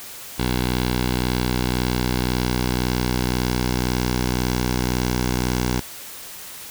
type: tone with low-pass filter sweep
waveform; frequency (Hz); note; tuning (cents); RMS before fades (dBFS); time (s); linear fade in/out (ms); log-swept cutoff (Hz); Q
10% pulse; 61.9; B1; +5; -22; 0.38-5.81; 20; 4200 to 6300; 2.3
effects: white hiss -37 dBFS RMS until 6.7 s